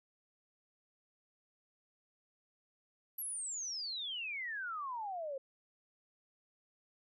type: exponential sweep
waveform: sine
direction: down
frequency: 11930 to 523.3 Hz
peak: -38 dBFS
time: 3.18-5.38 s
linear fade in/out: 5 ms
effects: none